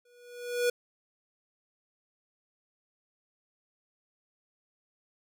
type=tone with exponential growth; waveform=square; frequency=485.7 Hz; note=B4; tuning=29 cents flat; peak=-23 dBFS; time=0.05-0.7 s; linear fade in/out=5 ms; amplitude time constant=140 ms; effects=none